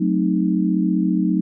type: chord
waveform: sine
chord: F# diminished seventh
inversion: none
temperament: equal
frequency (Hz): 185 / 220 / 261.6 / 311.1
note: F#3 / A3 / C4 / Eb4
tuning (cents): 0 / 0 / 0 / 0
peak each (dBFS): -19 / -23 / -25 / -21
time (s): 0-1.41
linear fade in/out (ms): 10
effects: none